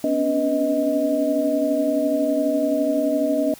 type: tone cluster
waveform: sine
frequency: 252 / 274.7 / 286.6 / 490.3 / 627 Hz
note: B3 / C#4 / D4 / B4 / D#5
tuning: +35 / -16 / -42 / -13 / +13 cents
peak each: -27 / -30 / -22 / -30 / -21 dBFS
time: 0.04-3.54 s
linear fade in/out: 2 ms
effects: white hiss -45 dBFS RMS until 3.59 s